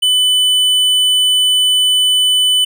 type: tone with tanh clipping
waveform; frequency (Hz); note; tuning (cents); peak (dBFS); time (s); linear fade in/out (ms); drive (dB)
sine; 3000; F#7; +23; -11; 0.02-2.65; 10; 11
effects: none